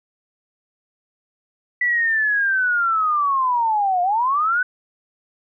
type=linear two-way sweep; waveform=sine; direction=down then up; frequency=1975.5 to 698.5 to 1516 Hz; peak=-16 dBFS; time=1.81-4.63 s; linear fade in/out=5 ms; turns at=4.02 s; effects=none